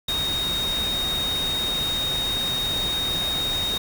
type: tone in noise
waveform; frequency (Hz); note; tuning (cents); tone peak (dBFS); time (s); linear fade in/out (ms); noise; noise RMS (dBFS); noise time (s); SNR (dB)
sine; 3725; A#7; -2; -23; 0.08-3.78; 5; pink; -31; 0.08-3.78; +5
effects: none